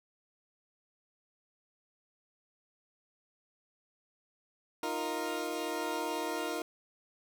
20% pulse chord, Eb suspended second, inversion none, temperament equal, 311.1 / 349.2 / 466.2 Hz, Eb4 / F4 / Bb4, 0 / 0 / 0 cents, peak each -33 dBFS, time 4.83-6.62 s, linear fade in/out 2 ms, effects none

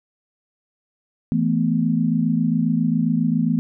sine chord, E suspended fourth, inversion none, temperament just, 164.81 / 219.8 / 247.2 Hz, E3 / A3 / B3, 0 / -2 / +2 cents, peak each -21 dBFS, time 1.32-3.59 s, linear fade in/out 0 ms, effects none

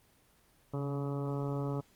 harmonic tone with a mistuned harmonic, 141.3 Hz, C#3, 34 cents sharp, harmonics 1 / 2 / 3 / 4 / 5 / 6 / 7 / 8 / 9, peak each -34 / -39 / -40 / -44 / -50 / -49 / -51 / -51 / -50 dBFS, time 0.73-1.81 s, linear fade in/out 10 ms, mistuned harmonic 1, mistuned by -35 cents, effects pink hiss -66 dBFS RMS until 1.95 s + Opus 24 kbps

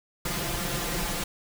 pink noise with comb filter, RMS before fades -30 dBFS, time 0.25-1.24 s, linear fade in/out 5 ms, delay 5.8 ms, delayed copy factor +0.95, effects none

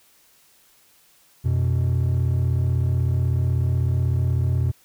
triangle tone pair together, 88.5 / 124.65 Hz, F2 / B2, +23 / +16 cents, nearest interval tritone, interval 593 cents, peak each -18 dBFS, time 1.44-4.72 s, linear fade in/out 20 ms, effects tanh soft clip ceiling -12 dBFS + white hiss -57 dBFS RMS until 4.84 s

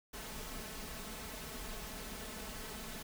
pink noise with comb filter, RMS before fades -45 dBFS, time 0.13-3.03 s, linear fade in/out 10 ms, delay 4.6 ms, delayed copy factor +0.65, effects none

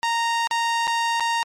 sawtooth tone with dropouts, 928 Hz, A#5, 8 cents flat, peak -16 dBFS, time 0.03-1.43 s, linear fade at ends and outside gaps 0 ms, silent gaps 0.472-0.511 / 0.871-0.877 / 1.198-1.206 s, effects low-pass 7000 Hz 12 dB/octave + MP3 64 kbps

